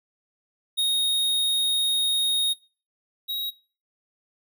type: tone pair in turn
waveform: square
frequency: 3729 / 3818 Hz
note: A#7 / A#7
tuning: 0 / +41 cents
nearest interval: unison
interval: 41 cents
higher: second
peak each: -21 / -27 dBFS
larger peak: first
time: 0.77-2.54 / 3.28-3.51 s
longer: first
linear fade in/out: 20 ms
effects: noise-tail reverb RT60 0.4 s tail -24 dB re dry